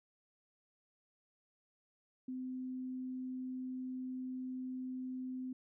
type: tone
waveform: sine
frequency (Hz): 256.4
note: C4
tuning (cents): -35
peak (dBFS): -39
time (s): 2.28-5.53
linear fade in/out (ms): 5
effects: none